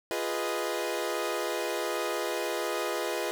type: chord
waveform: sawtooth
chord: F half-diminished seventh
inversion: none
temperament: equal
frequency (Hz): 349.2 / 415.3 / 493.9 / 622.3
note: F4 / Ab4 / Cb5 / Eb5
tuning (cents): 0 / 0 / 0 / 0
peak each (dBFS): -31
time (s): 0.11-3.31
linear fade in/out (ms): 0
effects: none